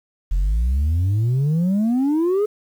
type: exponential sweep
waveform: sine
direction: up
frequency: 41.84 to 431.3 Hz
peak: -13 dBFS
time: 0.31-2.46 s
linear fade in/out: 10 ms
effects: tanh soft clip ceiling -15 dBFS + 8-bit